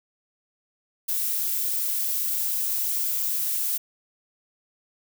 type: noise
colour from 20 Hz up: violet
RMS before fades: -26 dBFS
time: 1.08-3.78 s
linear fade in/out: 10 ms
effects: none